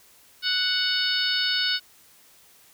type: harmonic tone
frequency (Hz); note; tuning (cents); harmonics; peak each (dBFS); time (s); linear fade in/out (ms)
740; F#5; 0; 2 / 3 / 4 / 5 / 6 / 7; -28 / -35 / -28 / -28 / -27 / -32; 0.42-1.8; 50
effects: white hiss -55 dBFS RMS until 2.73 s